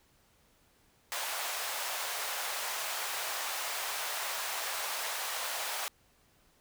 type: high-pass noise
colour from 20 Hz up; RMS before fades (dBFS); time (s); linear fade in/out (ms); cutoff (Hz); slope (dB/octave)
pink; -36; 1.12-5.88; 0; 640; 24
effects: pink hiss -67 dBFS RMS until 6.6 s